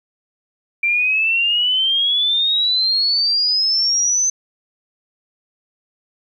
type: exponential sweep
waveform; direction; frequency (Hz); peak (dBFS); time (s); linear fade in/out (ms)
sine; up; 2349 to 6200; -14; 0.83-4.3; 5
effects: 9-bit